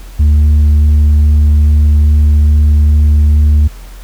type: tone with tanh clipping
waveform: sine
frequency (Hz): 74.8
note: D2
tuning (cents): +32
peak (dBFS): -5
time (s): 0.19-3.68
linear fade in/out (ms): 10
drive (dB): 3
effects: added 43 Hz sine -27 dBFS peak until 4.03 s + pink hiss -39 dBFS RMS until 4.03 s